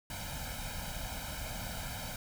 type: noise with comb filter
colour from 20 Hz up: pink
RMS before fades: -40 dBFS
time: 0.1-2.16 s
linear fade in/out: 2 ms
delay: 1.3 ms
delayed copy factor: +0.95
effects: none